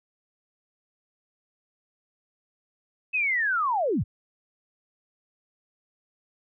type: linear sweep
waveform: sine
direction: down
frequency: 2609 to 54.4 Hz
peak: -22 dBFS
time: 3.13-4.04 s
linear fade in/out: 20 ms
effects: none